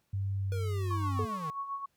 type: tone with pitch glide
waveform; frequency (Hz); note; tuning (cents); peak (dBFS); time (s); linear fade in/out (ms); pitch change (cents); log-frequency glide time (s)
sine; 98 to 97.04; G2 to G2; 0 to -17; -29; 0.13-1.25; 5; -17; 0.36-0.47
type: linear sweep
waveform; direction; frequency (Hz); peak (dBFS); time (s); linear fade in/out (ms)
square; down; 483.7 to 146.1; -39; 0.52-1.5; 0
type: tone with tremolo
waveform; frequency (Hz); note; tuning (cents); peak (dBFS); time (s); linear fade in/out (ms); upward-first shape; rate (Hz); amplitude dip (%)
sine; 1108.7; C#6; 0; -32; 0.9-1.86; 10; sine; 7.5; 60
type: tone with exponential decay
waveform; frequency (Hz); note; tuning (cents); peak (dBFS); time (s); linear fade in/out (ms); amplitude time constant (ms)
sine; 434.1; A4; -23; -30; 1.19-1.48; 2; 61
effects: pink hiss -75 dBFS RMS until 1.96 s + high-pass 60 Hz 12 dB/octave